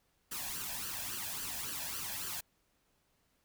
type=noise with flanger; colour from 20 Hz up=white; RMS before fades=-40 dBFS; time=0.31-2.41 s; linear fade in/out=10 ms; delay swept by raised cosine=0.66 to 1.22 ms; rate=3.6 Hz; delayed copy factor=+0.7; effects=pink hiss -75 dBFS RMS until 3.44 s